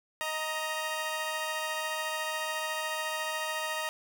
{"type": "tone pair together", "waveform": "15% pulse", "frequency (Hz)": [626.2, 932.3], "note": ["D#5", "A#5"], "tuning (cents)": [11, 0], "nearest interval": "perfect fifth", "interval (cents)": 689, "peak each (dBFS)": -28, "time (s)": [0.21, 3.89], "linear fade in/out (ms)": 0, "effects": []}